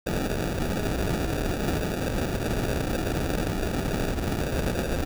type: noise with sample-and-hold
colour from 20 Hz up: pink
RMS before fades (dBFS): -27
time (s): 0.06-5.05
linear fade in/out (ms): 10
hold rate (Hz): 1050
effects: none